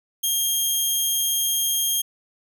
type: tone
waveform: 10% pulse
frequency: 3223 Hz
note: G7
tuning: 47 cents sharp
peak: -12 dBFS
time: 0.23-2.02 s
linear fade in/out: 10 ms
effects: none